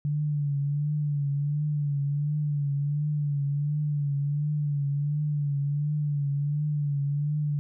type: tone with vibrato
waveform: sine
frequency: 145.4 Hz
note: D3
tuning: 17 cents flat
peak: -24 dBFS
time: 0.05-7.59 s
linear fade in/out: 0 ms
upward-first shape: triangle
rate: 1.4 Hz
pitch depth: 62 cents each way
effects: none